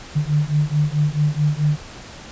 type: beating tone pair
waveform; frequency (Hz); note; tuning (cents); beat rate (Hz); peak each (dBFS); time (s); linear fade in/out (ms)
sine; 146.83 / 151.43; D3 / D#3; 0 / -47; 4.6; -19; 0.15-1.77; 20
effects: pink hiss -38 dBFS RMS until 2.31 s + resampled to 16000 Hz